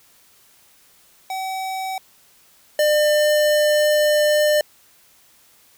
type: tone pair in turn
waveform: square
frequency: 761 / 600.3 Hz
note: F#5 / D5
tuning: +48 / +38 cents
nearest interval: major third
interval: 410 cents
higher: first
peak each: -25 / -15 dBFS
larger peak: second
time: 1.3-1.98 / 2.79-4.61 s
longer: second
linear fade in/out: 2 ms
effects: white hiss -54 dBFS RMS until 5.77 s